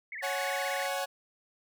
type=tone with vibrato; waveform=sine; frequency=1975.5 Hz; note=B6; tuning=in tune; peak=-37 dBFS; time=0.12-0.86 s; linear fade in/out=2 ms; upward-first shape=sine; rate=17 Hz; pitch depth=230 cents each way
type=chord; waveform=sawtooth; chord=C# suspended fourth; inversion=none; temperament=equal with one note detuned; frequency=554.4 / 740 / 839.8 Hz; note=C#5 / F#5 / G#5; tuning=0 / 0 / +19 cents; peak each=-30 / -31 / -34 dBFS; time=0.22-1.06 s; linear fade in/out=20 ms
effects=none